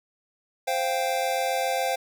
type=chord; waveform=square; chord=C suspended fourth; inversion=none; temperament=just; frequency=523.3 / 697.7 / 784.9 Hz; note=C5 / F5 / G5; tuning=0 / -2 / +2 cents; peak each=-29 dBFS; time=0.67-1.96 s; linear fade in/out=10 ms; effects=none